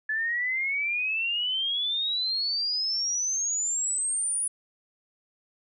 sine exponential sweep, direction up, 1722 to 9880 Hz, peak -25 dBFS, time 0.09-4.48 s, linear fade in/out 5 ms, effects none

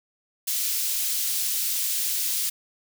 white high-pass noise, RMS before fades -26 dBFS, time 0.47-2.5 s, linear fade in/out 10 ms, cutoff 3500 Hz, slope 12 dB/octave, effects none

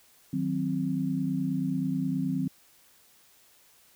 sine chord, C diminished, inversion first, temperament equal, 155.56 / 185 / 261.6 Hz, Eb3 / Gb3 / C4, 0 / 0 / 0 cents, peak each -32 / -31 / -29 dBFS, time 0.33-2.48 s, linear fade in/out 5 ms, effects white hiss -60 dBFS RMS until 3.95 s

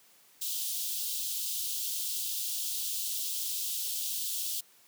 white high-pass noise, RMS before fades -34 dBFS, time 0.41-4.61 s, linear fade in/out 10 ms, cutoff 3000 Hz, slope 48 dB/octave, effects white hiss -61 dBFS RMS until 4.87 s + high-pass 150 Hz 12 dB/octave

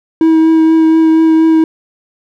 triangle tone with vibrato, 321.4 Hz, E4, 44 cents flat, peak -3 dBFS, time 0.21-1.64 s, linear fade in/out 2 ms, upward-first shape triangle, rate 4.2 Hz, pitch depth 14 cents each way, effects none

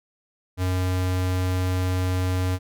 square tone, 91.9 Hz, F#2, 11 cents flat, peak -22 dBFS, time 0.57-2.59 s, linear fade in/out 50 ms, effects none

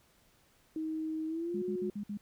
sine tone with pitch glide, 315.7 to 362.6 Hz, D#4 to F#4, +25 to -35 cents, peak -33 dBFS, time 0.76-1.9 s, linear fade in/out 2 ms, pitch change +240 cents, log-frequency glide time 1.27-1.63 s
sine tone bursts, 205.6 Hz, G#3, 17 cents flat, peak -35 dBFS, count 5, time 1.54-2.174 s, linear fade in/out 5 ms, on 82 ms, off 56 ms
effects pink hiss -67 dBFS RMS until 2.21 s

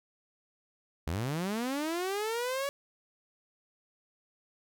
sawtooth linear sweep, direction up, 70.9 to 568 Hz, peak -27 dBFS, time 1.07-2.69 s, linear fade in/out 0 ms, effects none

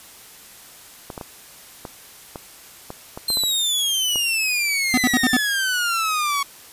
clicks, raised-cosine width 1 ms, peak -17 dBFS, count 11, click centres 1.102 / 1.178 / 1.212 / 1.852 / 2.358 / 2.904 / 3.175 / 3.303 / 3.372 / 3.436 / 4.158 s
sawtooth exponential sweep, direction down, 4186 to 1108.7 Hz, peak -16 dBFS, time 3.28-6.43 s, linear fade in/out 5 ms
square tone bursts, 250.3 Hz, B3, 23 cents sharp, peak -16 dBFS, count 5, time 4.94-5.367 s, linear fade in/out 0 ms, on 35 ms, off 63 ms
effects white hiss -44 dBFS RMS until 6.72 s + resampled to 32000 Hz

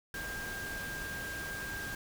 sine tone in noise, 1600 Hz, G6, 35 cents sharp, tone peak -39 dBFS, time 0.14-1.95 s, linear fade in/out 2 ms, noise pink, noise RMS -43 dBFS, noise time 0.14-1.95 s, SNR +1 dB, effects none

